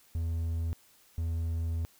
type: tone bursts at uneven times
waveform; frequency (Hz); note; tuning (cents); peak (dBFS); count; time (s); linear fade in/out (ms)
triangle; 82.5; E2; +2; -27; 2; 0.15-0.73 / 1.18-1.85; 0
effects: white hiss -62 dBFS RMS until 1.99 s